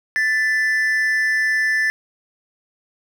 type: tone pair together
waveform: triangle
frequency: 1760 / 2002 Hz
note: A6 / B6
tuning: 0 / +23 cents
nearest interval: major second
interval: 223 cents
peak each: -15 / -22 dBFS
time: 0.16-1.9 s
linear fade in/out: 0 ms
effects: none